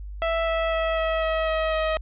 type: tone with pitch steps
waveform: sawtooth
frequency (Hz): 659.3 / 654.7 / 650.2 / 645.7 / 641.3 / 636.8 / 632.4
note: E5 / E5 / E5 / E5 / E5 / D#5 / D#5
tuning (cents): 0 / -12 / -24 / -36 / -48 / +40 / +28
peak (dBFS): -18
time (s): 0.22-1.97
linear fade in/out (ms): 0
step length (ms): 250
effects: added 50 Hz sine -33 dBFS peak until 2.01 s + resampled to 8000 Hz